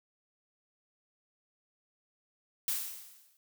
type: noise with exponential decay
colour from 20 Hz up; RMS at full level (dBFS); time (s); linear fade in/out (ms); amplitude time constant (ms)
blue; -30; 2.68-3.37; 1; 150
effects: none